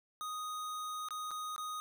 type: tone with dropouts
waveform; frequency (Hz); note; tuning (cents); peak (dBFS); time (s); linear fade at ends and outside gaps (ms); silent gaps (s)
square; 1244.5; D#6; 0; -39; 0.21-1.8; 0; 1.086-1.107 / 1.308-1.314 / 1.562-1.58
effects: none